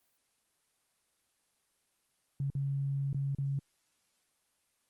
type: tone with dropouts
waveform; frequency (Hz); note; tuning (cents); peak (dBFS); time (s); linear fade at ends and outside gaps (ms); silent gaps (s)
sine; 138.59; C#3; 0; -30; 2.4-3.59; 2; 2.502-2.551 / 3.13-3.145 / 3.349-3.385
effects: white hiss -75 dBFS RMS until 4.89 s + Opus 24 kbps